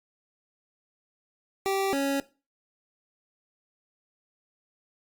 25% pulse tone pair in turn, 389.4 / 276.9 Hz, G4 / C#4, -12 / -2 cents, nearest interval tritone, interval 590 cents, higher first, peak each -21 dBFS, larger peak neither, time 1.66-1.93 / 1.93-2.2 s, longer neither, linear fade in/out 0 ms, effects noise-tail reverb RT60 0.3 s tail -18 dB re dry + Opus 48 kbps

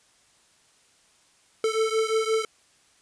square beating tone pair, 440 / 445.7 Hz, A4 / A4, 0 / +22 cents, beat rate 5.7 Hz, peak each -25 / -27 dBFS, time 1.64-2.45 s, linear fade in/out 2 ms, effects white hiss -61 dBFS RMS until 3.01 s + resampled to 22050 Hz

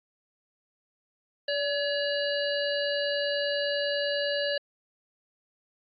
harmonic tone with a mistuned harmonic, 575 Hz, D5, 37 cents flat, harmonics 1 / 3 / 5 / 7 / 8, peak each -28 / -33 / -35 / -36 / -37 dBFS, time 1.48-4.58 s, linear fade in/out 5 ms, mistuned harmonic 3, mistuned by -29 cents, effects AAC 64 kbps

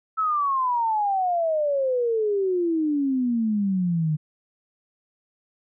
sine exponential sweep, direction down, 1318.5 to 150 Hz, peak -20 dBFS, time 0.17-4.17 s, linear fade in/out 20 ms, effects none

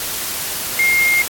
sine tone in noise, 2127 Hz, C7, 28 cents sharp, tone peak -12 dBFS, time 0.79-1.22 s, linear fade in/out 2 ms, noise white, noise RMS -23 dBFS, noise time 0-1.28 s, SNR +8 dB, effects AAC 64 kbps

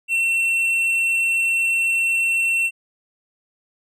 sine tone with tanh clipping, 2706 Hz, E7, 45 cents sharp, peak -18 dBFS, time 0.08-2.71 s, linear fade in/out 50 ms, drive 6 dB, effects none

